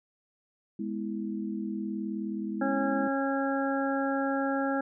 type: chord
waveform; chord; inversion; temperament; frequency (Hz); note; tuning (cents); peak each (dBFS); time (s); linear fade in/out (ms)
sine; E major; first; equal with one note detuned; 207.7 / 246.9 / 327.2; G#3 / B3 / E4; 0 / 0 / -13; -33 / -38 / -36; 0.79-3.08; 5
type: harmonic tone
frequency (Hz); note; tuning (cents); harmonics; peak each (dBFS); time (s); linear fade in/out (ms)
273.2; C#4; -25; 1 / 2 / 3 / 5 / 6; -29 / -32 / -34 / -36 / -37; 2.61-4.81; 5
effects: none